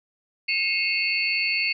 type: tone cluster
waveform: sine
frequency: 2162 / 2535 / 2724 / 4460 Hz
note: C#7 / D#7 / F7 / C#8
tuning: -44 / +32 / -44 / +10 cents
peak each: -27 dBFS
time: 0.48-1.73 s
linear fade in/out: 10 ms
effects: none